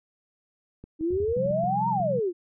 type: clicks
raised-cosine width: 3 ms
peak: -29 dBFS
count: 9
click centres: 0.84 / 1.01 / 1.107 / 1.203 / 1.368 / 1.46 / 1.509 / 1.64 / 2.001 s
type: exponential two-way sweep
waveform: sine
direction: up then down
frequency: 307.4 to 950 to 331.2 Hz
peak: -23 dBFS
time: 0.99-2.33 s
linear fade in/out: 50 ms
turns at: 1.89 s
type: tone bursts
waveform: sine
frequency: 83.2 Hz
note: E2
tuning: 17 cents sharp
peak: -32 dBFS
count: 3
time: 1.12-1.333 s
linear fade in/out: 10 ms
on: 57 ms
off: 21 ms
type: chord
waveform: sine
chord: C suspended fourth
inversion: none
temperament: equal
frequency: 130.81 / 174.61 / 196 Hz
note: C3 / F3 / G3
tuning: 0 / 0 / 0 cents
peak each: -33 dBFS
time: 1.36-2.2 s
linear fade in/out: 10 ms
effects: none